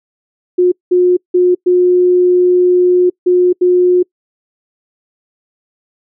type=tone bursts at uneven times; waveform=sine; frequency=359.8 Hz; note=F#4; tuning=48 cents flat; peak=-6 dBFS; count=6; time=0.58-0.72 / 0.91-1.17 / 1.34-1.55 / 1.66-3.1 / 3.26-3.53 / 3.61-4.03 s; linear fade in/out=10 ms; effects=noise-tail reverb RT60 0.1 s tail -26 dB re dry